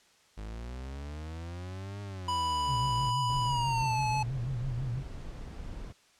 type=linear two-way sweep; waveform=40% pulse; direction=up then down; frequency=50.7 to 102.1 to 50.7 Hz; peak=-37 dBFS; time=0.37-3.11 s; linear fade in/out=10 ms; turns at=2.01 s
type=tone with pitch glide; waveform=square; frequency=987.8 to 859.9 Hz; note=B5 to A5; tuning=0 to -40 cents; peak=-29 dBFS; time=2.28-4.23 s; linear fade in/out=5 ms; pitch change=-240 cents; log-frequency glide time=3.44-4.01 s
type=tone with vibrato; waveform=sine; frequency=126 Hz; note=B2; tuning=35 cents sharp; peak=-31 dBFS; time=2.66-5.04 s; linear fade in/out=50 ms; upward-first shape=sine; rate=6.1 Hz; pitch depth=130 cents each way
type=noise; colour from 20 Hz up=brown; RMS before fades=-41 dBFS; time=3.28-5.93 s; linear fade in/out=20 ms
effects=white hiss -63 dBFS RMS until 6.19 s + low-pass 7000 Hz 12 dB/octave